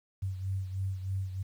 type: beating tone pair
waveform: sine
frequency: 95.1 / 98.3 Hz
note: F#2 / G2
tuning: +48 / +5 cents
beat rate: 3.2 Hz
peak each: -32 / -39 dBFS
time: 0.22-1.43 s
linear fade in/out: 10 ms
effects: 10-bit